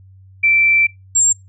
sine tone pair in turn, 2338 / 7423 Hz, D7 / A#8, -8 / -8 cents, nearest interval octave + minor sixth, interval 2000 cents, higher second, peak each -10 dBFS, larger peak neither, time 0.43-0.87 / 1.15-1.33 s, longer first, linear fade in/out 10 ms, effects noise-tail reverb RT60 0.2 s tail -23 dB re dry + added 95 Hz sine -41 dBFS peak until 1.48 s

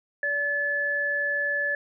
sine tone pair together, 576 / 1726 Hz, D5 / A6, -34 / -34 cents, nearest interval octave + perfect fifth, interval 1900 cents, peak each -32 / -24 dBFS, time 0.23-1.75 s, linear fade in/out 2 ms, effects none

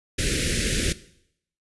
pink band-stop noise, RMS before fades -24 dBFS, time 0.18-0.93 s, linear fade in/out 10 ms, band 520 to 1600 Hz, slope 48 dB/octave, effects noise-tail reverb RT60 0.7 s tail -17 dB re dry + resampled to 24000 Hz

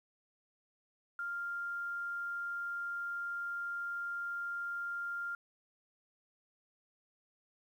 sine tone with quantisation, 1396.9 Hz, F6, in tune, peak -36 dBFS, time 1.19-5.35 s, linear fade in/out 2 ms, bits 11, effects none

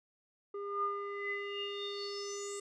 square tone with low-pass filter sweep, 403.7 Hz, G#4, 49 cents flat, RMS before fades -39 dBFS, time 0.54-2.6 s, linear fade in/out 5 ms, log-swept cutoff 890 to 8200 Hz, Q 9.9, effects none

